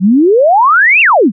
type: exponential two-way sweep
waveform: sine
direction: up then down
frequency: 173.6 to 2804 to 173.6 Hz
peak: -4 dBFS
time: 0-1.32 s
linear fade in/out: 50 ms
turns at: 1.01 s
effects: none